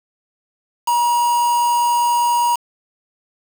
triangle tone with quantisation, 955 Hz, A#5, 42 cents sharp, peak -12 dBFS, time 0.87-2.56 s, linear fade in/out 10 ms, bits 4, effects none

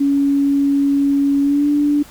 sine tone with pitch glide, 280.4 to 291.6 Hz, C#4 to D4, +20 to -12 cents, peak -12 dBFS, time 0-2.03 s, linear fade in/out 10 ms, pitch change +68 cents, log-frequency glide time 1.42-1.68 s, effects pink hiss -42 dBFS RMS until 2.1 s

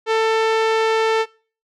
sawtooth tone, 444.7 Hz, A4, 18 cents sharp, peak -11 dBFS, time 0.06-1.26 s, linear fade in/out 50 ms, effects noise-tail reverb RT60 0.4 s tail -23 dB re dry + low-pass 4000 Hz 12 dB/octave

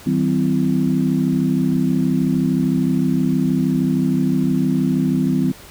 sine tone cluster, 157.8 / 190.8 / 257 / 330.7 Hz, D#3 / G3 / C4 / E4, +25 / -47 / -31 / +6 cents, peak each -21 / -20 / -18 / -26 dBFS, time 0.06-5.52 s, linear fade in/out 10 ms, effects pink hiss -41 dBFS RMS until 5.7 s

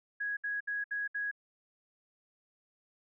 sine tone bursts, 1661.2 Hz, G#6, in tune, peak -32 dBFS, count 5, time 0.2-1.314 s, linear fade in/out 10 ms, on 170 ms, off 66 ms, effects none

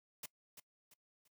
white noise with echo, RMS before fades -45 dBFS, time 0.23-0.26 s, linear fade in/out 5 ms, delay 340 ms, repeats 3, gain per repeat -9 dB, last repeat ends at 1.28 s, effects noise-tail reverb RT60 0.1 s tail -22 dB re dry

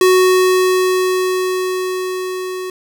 square tone with level ramp, 370 Hz, F#4, in tune, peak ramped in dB -8 to -23 dBFS, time 0.01-2.7 s, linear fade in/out 2 ms, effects none

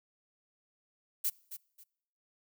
violet noise with echo, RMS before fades -31 dBFS, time 1.24-1.3 s, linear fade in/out 10 ms, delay 270 ms, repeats 2, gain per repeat -12 dB, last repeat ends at 1.84 s, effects noise-tail reverb RT60 0.8 s tail -25 dB re dry

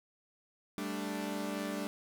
sawtooth chord, G suspended second, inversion none, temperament equal, 196 / 220 / 293.7 Hz, G3 / A3 / D4, 0 / 0 / 0 cents, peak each -36 / -37 / -35 dBFS, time 0.78-1.87 s, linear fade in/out 0 ms, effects 10-bit

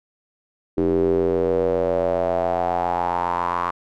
square tone with band-pass filter sweep, 43.65 Hz, F1, in tune, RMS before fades -21 dBFS, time 0.77-3.71 s, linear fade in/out 10 ms, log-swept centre 350 to 1100 Hz, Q 5.6, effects none

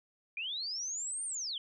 sine linear two-way sweep, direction up then down, 2357 to 9060 to 2978 Hz, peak -35 dBFS, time 0.37-1.58 s, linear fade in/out 2 ms, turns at 1.25 s, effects none

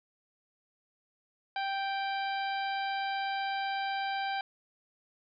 harmonic tone with a mistuned harmonic, 784 Hz, G5, in tune, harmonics 1 / 2 / 3 / 4 / 5 / 6, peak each -32 / -38 / -42 / -44 / -46 / -48 dBFS, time 1.56-4.41 s, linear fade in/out 2 ms, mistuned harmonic 6, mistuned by +23 cents, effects none

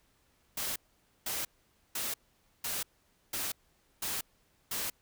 white noise bursts, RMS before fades -35 dBFS, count 7, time 0.57-4.9 s, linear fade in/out 5 ms, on 190 ms, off 500 ms, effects pink hiss -70 dBFS RMS until 5.01 s

